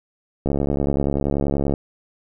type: click train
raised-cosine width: 2 ms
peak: -8 dBFS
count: 91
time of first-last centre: 0.46-1.738 s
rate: 70.4 Hz
effects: none